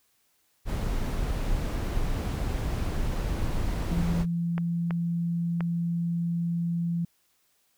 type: noise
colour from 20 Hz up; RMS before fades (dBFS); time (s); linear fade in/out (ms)
brown; -28; 0.65-4.26; 50
type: tone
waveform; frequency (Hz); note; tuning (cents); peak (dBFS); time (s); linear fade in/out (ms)
sine; 170; F3; -46; -25; 3.91-7.05; 5
type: clicks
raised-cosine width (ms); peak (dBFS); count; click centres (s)
0.5; -19; 3; 4.58 / 4.908 / 5.607
effects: white hiss -69 dBFS RMS until 7.77 s